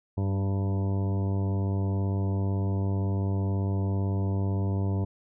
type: harmonic tone with a mistuned harmonic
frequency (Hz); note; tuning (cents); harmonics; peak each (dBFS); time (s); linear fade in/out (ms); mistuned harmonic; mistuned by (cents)
98; G2; 0; 1 / 2 / 3 / 4 / 5 / 6 / 7 / 9 / 10; -25 / -33 / -37 / -39 / -44 / -45 / -45 / -46 / -50; 0.17-5.05; 10; 2; -23
effects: none